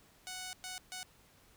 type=tone bursts at uneven times; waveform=5% pulse; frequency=740 Hz; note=F#5; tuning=in tune; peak=-30 dBFS; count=3; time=0.27-0.53 / 0.64-0.78 / 0.92-1.03 s; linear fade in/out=0 ms; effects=pink hiss -64 dBFS RMS until 1.56 s